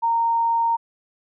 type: tone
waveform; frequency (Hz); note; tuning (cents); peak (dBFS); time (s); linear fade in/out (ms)
sine; 924; A#5; -16; -17; 0.02-0.77; 20
effects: none